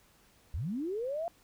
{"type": "linear sweep", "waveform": "sine", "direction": "up", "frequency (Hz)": [58.27, 698.5], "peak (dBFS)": -32, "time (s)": [0.54, 1.28], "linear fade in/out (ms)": 0, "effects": ["pink hiss -64 dBFS RMS until 1.43 s"]}